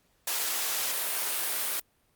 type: high-pass noise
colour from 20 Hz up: white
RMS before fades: -30 dBFS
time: 0.27-1.8 s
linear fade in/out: 5 ms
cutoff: 440 Hz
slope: 12 dB/octave
effects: pink hiss -69 dBFS RMS until 2.15 s + Opus 48 kbps